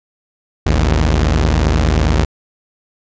sawtooth tone pair together, 55 / 77.78 Hz, A1 / D#2, 0 / 0 cents, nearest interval tritone, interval 600 cents, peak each -10 dBFS, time 0.66-2.25 s, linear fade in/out 5 ms, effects resampled to 16000 Hz

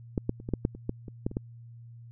clicks, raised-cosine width 3 ms, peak -14 / -14 / -30 / -22 / -13 / -12 / -28 / -16 / -27 / -15 / -26 / -16 dBFS, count 12, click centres 0.178 / 0.294 / 0.401 / 0.489 / 0.537 / 0.651 / 0.75 / 0.894 / 1.082 / 1.265 / 1.314 / 1.369 s, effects added 117 Hz sine -45 dBFS peak until 2.11 s

